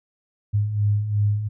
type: beating tone pair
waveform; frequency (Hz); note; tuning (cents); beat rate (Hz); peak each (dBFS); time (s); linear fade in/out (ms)
sine; 101.6 / 104.4; G#2 / G#2; -38 / +10; 2.8; -26 / -19; 0.53-1.49; 20
effects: none